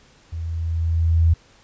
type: tone with level ramp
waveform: sine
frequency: 82.41 Hz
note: E2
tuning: in tune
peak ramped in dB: -26 to -11 dBFS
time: 0.32-1.34 s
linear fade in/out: 10 ms
effects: pink hiss -53 dBFS RMS until 1.63 s + resampled to 16000 Hz